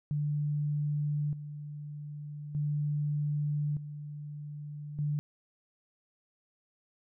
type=tone with tremolo; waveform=sine; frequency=147.6 Hz; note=D3; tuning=9 cents sharp; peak=-28 dBFS; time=0.11-5.19 s; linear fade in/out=0 ms; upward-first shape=square; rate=0.41 Hz; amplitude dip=70%; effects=none